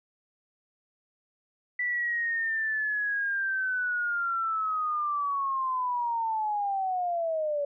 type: linear sweep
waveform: sine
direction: down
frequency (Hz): 1975.5 to 567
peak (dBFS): -26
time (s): 1.79-7.65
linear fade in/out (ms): 5
effects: none